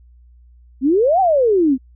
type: exponential two-way sweep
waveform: sine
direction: up then down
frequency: 246.9 to 790 to 246.9 Hz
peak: -11 dBFS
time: 0.81-1.78 s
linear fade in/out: 50 ms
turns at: 1.2 s
effects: added 60 Hz sine -44 dBFS peak until 1.95 s